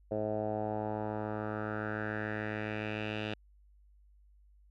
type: tone with low-pass filter sweep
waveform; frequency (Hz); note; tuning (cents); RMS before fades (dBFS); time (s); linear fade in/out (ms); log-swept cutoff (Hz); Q
10% pulse; 107; A2; -48; -36; 0.11-3.34; 5; 590 to 3100; 3.6
effects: added 50 Hz sine -59 dBFS peak until 4.7 s